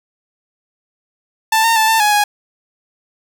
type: tone with pitch steps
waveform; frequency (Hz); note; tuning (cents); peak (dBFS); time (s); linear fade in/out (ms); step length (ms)
sawtooth; 885 / 913 / 879 / 893 / 837 / 829; A5 / A#5 / A5 / A5 / G#5 / G#5; +10 / -36 / -2 / +25 / +13 / -3; -7; 1.52-2.24; 5; 120
effects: none